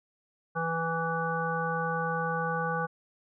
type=harmonic tone; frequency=164.81 Hz; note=E3; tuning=in tune; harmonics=1 / 3 / 5 / 7 / 9; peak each=-34 / -34 / -34 / -34 / -34 dBFS; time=0.55-2.87 s; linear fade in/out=20 ms; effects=none